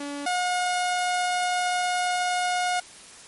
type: tone pair in turn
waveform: sawtooth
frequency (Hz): 286.1 / 720.9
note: D4 / F#5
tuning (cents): -45 / -45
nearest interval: octave + major third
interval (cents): 1600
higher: second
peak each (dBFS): -27 / -19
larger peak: second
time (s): 0-0.26 / 0.26-2.8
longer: second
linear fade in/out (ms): 5
effects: white hiss -46 dBFS RMS until 3.27 s + MP3 48 kbps